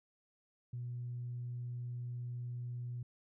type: tone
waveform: sine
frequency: 121.8 Hz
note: B2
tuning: 24 cents flat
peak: -38 dBFS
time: 0.73-3.03 s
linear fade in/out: 5 ms
effects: tanh soft clip ceiling -34 dBFS